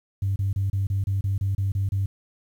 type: tone bursts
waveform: sine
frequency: 98 Hz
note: G2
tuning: in tune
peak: -20 dBFS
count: 11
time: 0.22-2.06 s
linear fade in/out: 5 ms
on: 140 ms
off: 30 ms
effects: tanh soft clip ceiling -17 dBFS + 9-bit